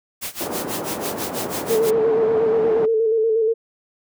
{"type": "noise with tremolo", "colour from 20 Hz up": "white", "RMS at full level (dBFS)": -27, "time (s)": [0.21, 1.91], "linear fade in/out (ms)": 20, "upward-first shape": "sine", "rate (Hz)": 6.1, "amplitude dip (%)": 90}
{"type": "band-pass noise", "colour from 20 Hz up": "pink", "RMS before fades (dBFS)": -28, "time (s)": [0.4, 2.86], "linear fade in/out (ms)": 10, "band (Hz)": [270, 820], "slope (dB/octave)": 12}
{"type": "tone with vibrato", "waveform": "sine", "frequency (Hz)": 446.1, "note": "A4", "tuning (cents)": 24, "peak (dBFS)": -15, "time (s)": [1.69, 3.54], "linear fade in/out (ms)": 20, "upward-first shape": "square", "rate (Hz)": 8.4, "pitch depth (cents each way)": 37}
{"effects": []}